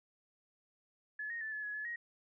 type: tone with pitch steps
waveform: sine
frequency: 1713 / 1861 / 1755 / 1716 / 1684 / 1713 / 1885 Hz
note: A6 / A#6 / A6 / A6 / G#6 / A6 / A#6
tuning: -47 / -3 / -5 / -44 / +24 / -47 / +19 cents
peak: -38 dBFS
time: 1.19-1.96 s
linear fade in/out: 5 ms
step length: 110 ms
effects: none